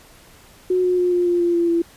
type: tone with pitch steps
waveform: sine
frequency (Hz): 366.1 / 361.9 / 357.7 / 353.6 / 349.6 / 345.6 / 341.6 / 337.7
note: F#4 / F#4 / F4 / F4 / F4 / F4 / F4 / E4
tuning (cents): -18 / -38 / +41 / +22 / +2 / -18 / -38 / +42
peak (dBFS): -15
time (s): 0.7-1.82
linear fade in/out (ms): 5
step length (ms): 140
effects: pink hiss -48 dBFS RMS until 1.96 s + resampled to 32000 Hz